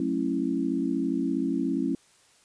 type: chord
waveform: sine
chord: F# minor seventh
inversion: none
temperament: equal with one note detuned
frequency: 185 / 220 / 272.6 / 329.6 Hz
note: F#3 / A3 / C#4 / E4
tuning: 0 / 0 / -29 / 0 cents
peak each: -33 / -32 / -27 / -30 dBFS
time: 0-1.95 s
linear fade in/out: 2 ms
effects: white hiss -60 dBFS RMS until 2.44 s + resampled to 22050 Hz